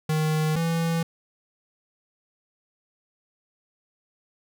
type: tone pair in turn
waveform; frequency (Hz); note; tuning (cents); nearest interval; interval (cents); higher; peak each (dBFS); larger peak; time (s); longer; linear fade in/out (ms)
square; 155.56 / 165.87; D#3 / E3; 0 / +11; minor second; 111; second; -22 / -23; first; 0.09-0.56 / 0.56-1.03; neither; 5
effects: none